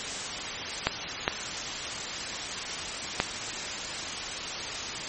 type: clicks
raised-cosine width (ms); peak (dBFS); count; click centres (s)
0.3; -5; 3; 0.87 / 1.279 / 3.201
effects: white hiss -33 dBFS RMS until 5.08 s + MP3 32 kbps